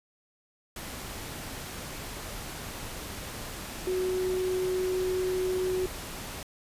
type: tone in noise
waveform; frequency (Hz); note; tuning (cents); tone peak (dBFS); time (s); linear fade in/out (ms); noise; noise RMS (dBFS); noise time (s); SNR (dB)
sine; 370; F#4; 0; -26; 3.87-5.86; 2; pink; -39; 0.76-6.43; +10
effects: resampled to 32000 Hz